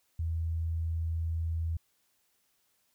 sine tone, 82 Hz, E2, 9 cents flat, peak -29 dBFS, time 0.19-1.77 s, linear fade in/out 5 ms, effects white hiss -73 dBFS RMS until 2.94 s

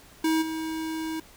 square tone with level steps, 319.4 Hz, D#4, 45 cents sharp, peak -22 / -30 dBFS, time 0.24-1.2 s, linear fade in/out 5 ms, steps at 0.41 s, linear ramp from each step 20 ms, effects pink hiss -52 dBFS RMS until 1.36 s

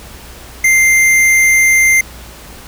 sine tone with hard clipping, 2093 Hz, C7, in tune, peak -8 dBFS, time 0.64-2.01 s, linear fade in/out 5 ms, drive 15 dB, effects added 60 Hz sine -36 dBFS peak until 2.67 s + pink hiss -35 dBFS RMS until 2.67 s

